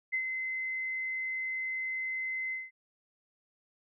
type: tone with ADSR envelope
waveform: sine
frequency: 2055 Hz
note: C7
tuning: 32 cents flat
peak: -27 dBFS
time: 0.12-2.71 s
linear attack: 21 ms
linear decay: 82 ms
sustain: -5 dB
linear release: 190 ms
effects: none